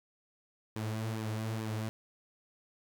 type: tone with flanger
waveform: sawtooth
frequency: 110 Hz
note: A2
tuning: in tune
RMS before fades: -36 dBFS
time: 0.76-1.89 s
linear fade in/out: 0 ms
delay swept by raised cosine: 1.4 to 6.9 ms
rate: 2.3 Hz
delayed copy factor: -0.55
effects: none